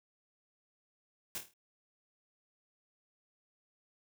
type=noise with echo; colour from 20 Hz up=white; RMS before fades=-39 dBFS; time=1.35-1.38 s; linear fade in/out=0 ms; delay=26 ms; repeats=6; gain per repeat=-6 dB; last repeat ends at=1.536 s; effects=none